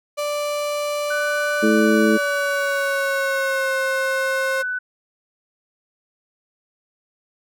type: tone with pitch glide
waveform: 35% pulse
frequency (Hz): 587.3 to 532.4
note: D5 to C5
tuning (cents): 0 to +30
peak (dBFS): -20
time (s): 0.17-4.63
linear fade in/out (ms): 20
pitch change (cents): -170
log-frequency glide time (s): 1.75-3.74
type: tone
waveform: sine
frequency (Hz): 1495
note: F#6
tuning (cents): +17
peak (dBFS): -22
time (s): 1.1-4.79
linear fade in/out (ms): 10
type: harmonic tone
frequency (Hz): 108.5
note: A2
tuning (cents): -24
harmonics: 2 / 3 / 4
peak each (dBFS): -17 / -19 / -20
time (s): 1.62-2.18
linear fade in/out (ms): 20
effects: none